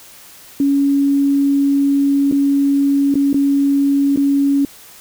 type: tone with dropouts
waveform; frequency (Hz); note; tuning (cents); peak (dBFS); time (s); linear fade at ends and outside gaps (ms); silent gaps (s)
sine; 279.7; C#4; +16; -11; 0.6-4.65; 2; 2.314-2.323 / 3.142-3.154 / 3.33-3.343 / 4.161-4.173
effects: white hiss -41 dBFS RMS until 5 s